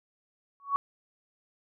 sine tone with exponential growth, 1119 Hz, C#6, 16 cents sharp, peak -19 dBFS, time 0.6-0.76 s, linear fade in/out 0 ms, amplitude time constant 34 ms, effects none

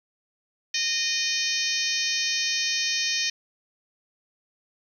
harmonic tone, 615 Hz, D#5, 20 cents flat, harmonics 3 / 4 / 5 / 6 / 7 / 8 / 9 / 10, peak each -33 / -31 / -33 / -33 / -32 / -35 / -29 / -31 dBFS, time 0.74-3.3 s, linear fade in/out 5 ms, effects 9-bit

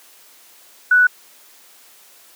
sine tone, 1480 Hz, F#6, in tune, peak -9 dBFS, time 0.91-1.07 s, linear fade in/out 5 ms, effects white hiss -48 dBFS RMS until 2.35 s + high-pass 300 Hz 12 dB/octave

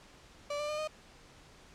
35% pulse tone with pitch steps, 582 / 593.5 / 605.3 / 617.3 Hz, D5 / D5 / D#5 / D#5, -16 / +18 / -48 / -14 cents, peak -32 dBFS, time 0.5-0.876 s, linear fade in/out 5 ms, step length 94 ms, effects pink hiss -57 dBFS RMS until 1.74 s + low-pass 7000 Hz 12 dB/octave

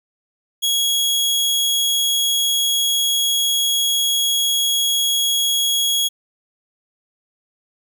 sawtooth tone, 3322 Hz, G#7, in tune, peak -13 dBFS, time 0.62-6.09 s, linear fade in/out 20 ms, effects none

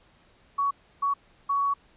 sine tone bursts at uneven times, 1122 Hz, C#6, 21 cents sharp, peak -22 dBFS, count 3, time 0.58-0.71 / 1.02-1.14 / 1.49-1.74 s, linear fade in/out 10 ms, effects pink hiss -60 dBFS RMS until 1.96 s + resampled to 8000 Hz

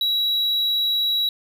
triangle tone, 3888 Hz, B7, 28 cents flat, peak -17 dBFS, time 0.01-1.29 s, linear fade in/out 2 ms, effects none

